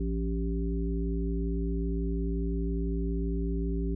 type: harmonic tone with a mistuned harmonic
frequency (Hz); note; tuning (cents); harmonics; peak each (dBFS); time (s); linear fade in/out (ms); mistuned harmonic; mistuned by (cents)
55.8; A1; +25; 1 / 3 / 5 / 7; -29 / -34 / -36 / -37; 0-3.95; 5; 3; +62
effects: none